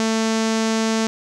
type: tone with low-pass filter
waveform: sawtooth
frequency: 222.6 Hz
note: A3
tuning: 20 cents sharp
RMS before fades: -20 dBFS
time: 0-1.07 s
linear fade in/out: 0 ms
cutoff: 6500 Hz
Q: 2.1
effects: none